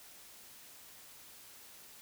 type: silence
effects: white hiss -55 dBFS RMS until 2.01 s